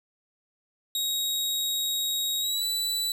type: tone with pitch glide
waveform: sawtooth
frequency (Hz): 3788 to 3963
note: A#7 to B7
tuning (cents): +27 to +5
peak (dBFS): -23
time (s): 0.95-3.12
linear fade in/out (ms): 2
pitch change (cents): +78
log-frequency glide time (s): 2.4-2.64
effects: 10-bit